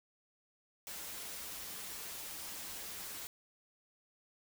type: noise with comb filter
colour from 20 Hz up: white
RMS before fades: -45 dBFS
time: 0.87-3.27 s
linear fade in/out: 0 ms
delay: 8.1 ms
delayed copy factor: -0.6
effects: none